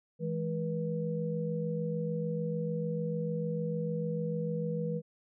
sine tone cluster, 163.4 / 210.1 / 483.6 Hz, E3 / G#3 / B4, -15 / +20 / -36 cents, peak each -33 / -39 / -35 dBFS, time 0.19-5.02 s, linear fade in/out 50 ms, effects none

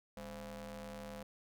sawtooth ring-modulated tone, 157.9 Hz, D#3, 26 cents sharp, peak -38 dBFS, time 0.17-1.23 s, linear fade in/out 2 ms, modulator 360 Hz, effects none

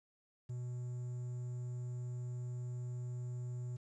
triangle tone with quantisation, 123.4 Hz, B2, 1 cent flat, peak -37 dBFS, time 0.49-3.77 s, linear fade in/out 10 ms, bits 11, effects resampled to 22050 Hz

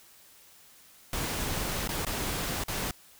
pink noise with dropouts, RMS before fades -32 dBFS, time 1.13-2.91 s, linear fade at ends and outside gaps 2 ms, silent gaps 1.876-1.89 / 2.05-2.066 / 2.638-2.682 s, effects white hiss -56 dBFS RMS until 3.19 s

